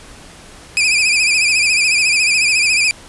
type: tone with vibrato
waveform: sawtooth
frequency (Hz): 2456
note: D#7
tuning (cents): -23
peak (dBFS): -8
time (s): 0.77-2.91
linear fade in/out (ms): 0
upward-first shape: sine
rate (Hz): 14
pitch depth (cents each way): 84
effects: pink hiss -39 dBFS RMS until 3.08 s + resampled to 24000 Hz